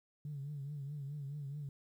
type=tone with vibrato; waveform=sine; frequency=143 Hz; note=D3; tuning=46 cents flat; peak=-39 dBFS; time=0.25-1.69 s; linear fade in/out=2 ms; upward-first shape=triangle; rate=4.7 Hz; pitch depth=97 cents each way; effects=tanh soft clip ceiling -36 dBFS + 12-bit